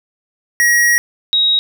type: tone pair in turn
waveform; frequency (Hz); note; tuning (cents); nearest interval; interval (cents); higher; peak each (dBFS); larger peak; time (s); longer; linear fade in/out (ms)
square / sine; 1900 / 3800; A#6 / A#7; +33 / +33; octave; 1200; second; -10; neither; 0.6-0.98 / 1.33-1.59; first; 0
effects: none